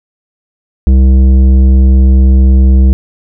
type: tone with tanh clipping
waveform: triangle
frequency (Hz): 65.41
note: C2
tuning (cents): 0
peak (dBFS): -4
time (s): 0.87-2.93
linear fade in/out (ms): 0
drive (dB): 15
effects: none